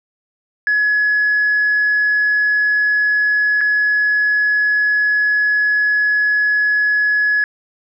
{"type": "tone with dropouts", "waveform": "sine", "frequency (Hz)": 1691, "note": "G#6", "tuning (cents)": 31, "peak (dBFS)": -11, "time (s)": [0.67, 7.44], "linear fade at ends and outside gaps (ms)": 1, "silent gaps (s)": [3.608, 3.612], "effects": ["tanh soft clip ceiling -9 dBFS"]}